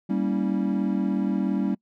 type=chord; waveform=triangle; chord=G diminished seventh; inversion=none; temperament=equal with one note detuned; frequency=196 / 233.1 / 277.2 / 323.6 Hz; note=G3 / Bb3 / Db4 / Fb4; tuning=0 / 0 / 0 / -32 cents; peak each=-23 / -27 / -26 / -29 dBFS; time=0.09-1.75 s; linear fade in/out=10 ms; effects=noise-tail reverb RT60 0.1 s tail -26 dB re dry